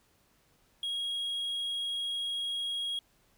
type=tone; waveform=triangle; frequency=3291 Hz; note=G#7; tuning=16 cents flat; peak=-30 dBFS; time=0.83-2.99 s; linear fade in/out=2 ms; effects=pink hiss -68 dBFS RMS until 3.37 s